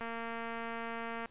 click train, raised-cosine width 0.5 ms, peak -26 dBFS, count 288, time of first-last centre 0.01-1.258 s, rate 230 Hz, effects pink hiss -63 dBFS RMS until 1.3 s + resampled to 8000 Hz

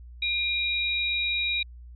sine tone pair together, 2402 / 3813 Hz, D7 / A#7, +38 / +38 cents, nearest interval minor sixth, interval 800 cents, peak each -27 dBFS, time 0.22-1.63 s, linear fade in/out 5 ms, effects added 60 Hz sine -42 dBFS peak until 1.95 s

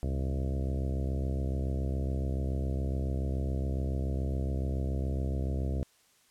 harmonic tone with a mistuned harmonic, 67.1 Hz, C2, 44 cents sharp, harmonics 1 / 2 / 3 / 4 / 5 / 6 / 7 / 8 / 9 / 10, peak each -30 / -36 / -40 / -42 / -44 / -46 / -47 / -48 / -49 / -50 dBFS, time 0.03-5.83 s, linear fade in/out 0 ms, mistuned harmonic 1, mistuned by +120 cents, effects white hiss -65 dBFS RMS until 6.3 s + low-pass 11000 Hz 12 dB/octave

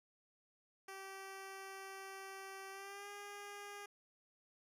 10% pulse tone with pitch glide, 387.1 to 407.1 Hz, G4 to G#4, -22 to -35 cents, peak -40 dBFS, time 0.88-3.86 s, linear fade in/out 5 ms, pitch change +87 cents, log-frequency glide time 2.71-3.09 s, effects resampled to 32000 Hz

